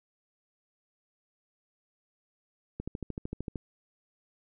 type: click train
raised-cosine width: 3 ms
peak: -22 dBFS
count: 11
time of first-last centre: 2.8-3.558 s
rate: 13.2 Hz
effects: none